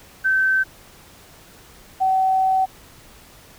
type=tone pair in turn; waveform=sine; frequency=1543 / 759.1 Hz; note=G6 / F#5; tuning=-28 / +44 cents; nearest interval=octave; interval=1228 cents; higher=first; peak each=-15 dBFS; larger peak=neither; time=0.24-0.64 / 2-2.66 s; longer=second; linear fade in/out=20 ms; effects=pink hiss -47 dBFS RMS until 3.58 s